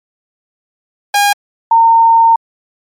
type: tone pair in turn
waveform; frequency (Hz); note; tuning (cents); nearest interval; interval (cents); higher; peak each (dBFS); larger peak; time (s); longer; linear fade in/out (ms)
sawtooth / sine; 814 / 913.7; G#5 / A#5; -35 / -35; major second; 200; second; -4; neither; 1.14-1.33 / 1.71-2.36; second; 5
effects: MP3 64 kbps